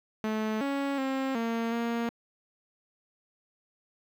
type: tone with pitch steps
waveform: sawtooth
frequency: 217.1 / 278.2 / 266.8 / 229.7 / 233.5 Hz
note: A3 / C#4 / C4 / A#3 / A#3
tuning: -23 / +6 / +34 / -25 / +3 cents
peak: -24 dBFS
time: 0.24-2.09 s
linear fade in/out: 0 ms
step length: 370 ms
effects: low-pass 3000 Hz 12 dB/octave + 9-bit